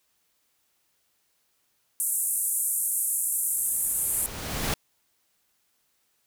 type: band-pass noise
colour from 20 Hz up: pink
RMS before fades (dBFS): -27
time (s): 2-4.26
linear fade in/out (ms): 0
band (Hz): 8300 to 13000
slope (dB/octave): 48
type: noise with exponential growth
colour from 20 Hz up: pink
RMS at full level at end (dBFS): -26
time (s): 3.31-4.74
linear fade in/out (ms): 2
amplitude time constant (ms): 310
effects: white hiss -71 dBFS RMS until 6.26 s